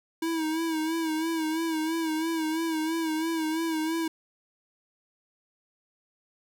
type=tone with vibrato; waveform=square; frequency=321.5 Hz; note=E4; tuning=43 cents flat; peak=-27 dBFS; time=0.22-4.08 s; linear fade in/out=5 ms; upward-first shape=sine; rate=3 Hz; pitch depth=54 cents each way; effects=none